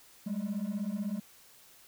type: beating tone pair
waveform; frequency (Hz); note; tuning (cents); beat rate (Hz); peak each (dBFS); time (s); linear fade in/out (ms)
triangle; 195.2 / 211.2; G3 / G#3; -7 / +29; 16; -32 / -31; 0.26-1.2; 10
effects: tanh soft clip ceiling -27 dBFS + white hiss -58 dBFS RMS until 1.87 s